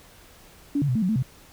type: tone with pitch steps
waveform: sine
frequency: 285.4 / 143.4 / 125.4 / 221.2 / 183.2 / 220.7 / 129.3 Hz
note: D4 / D3 / B2 / A3 / F#3 / A3 / C3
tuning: -49 / -41 / +27 / +9 / -17 / +5 / -20 cents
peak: -20 dBFS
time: 0.75-1.226 s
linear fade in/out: 5 ms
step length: 68 ms
effects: pink hiss -51 dBFS RMS until 1.52 s